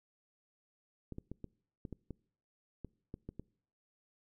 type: clicks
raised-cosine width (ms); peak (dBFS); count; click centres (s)
3; -30; 11; 1.123 / 1.184 / 1.316 / 1.443 / 1.852 / 1.927 / 2.107 / 2.847 / 3.141 / 3.29 / 3.396
effects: noise-tail reverb RT60 0.6 s tail -25 dB re dry